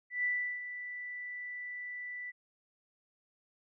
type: tone with ADSR envelope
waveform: sine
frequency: 1975.5 Hz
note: B6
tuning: in tune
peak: -28 dBFS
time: 0.1-2.32 s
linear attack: 140 ms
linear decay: 360 ms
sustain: -11 dB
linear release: 27 ms
effects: none